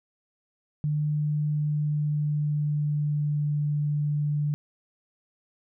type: tone with pitch glide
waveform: sine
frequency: 149.8 to 147.65 Hz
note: D3 to D3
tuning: +35 to +10 cents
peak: -23 dBFS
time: 0.84-4.54 s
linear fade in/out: 0 ms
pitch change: -25 cents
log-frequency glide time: 1.38-3.53 s
effects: none